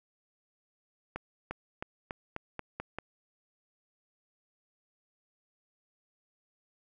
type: accelerating click train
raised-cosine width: 0.5 ms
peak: -21 dBFS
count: 8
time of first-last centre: 1.16-2.986 s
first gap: 350 ms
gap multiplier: 0.9
effects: none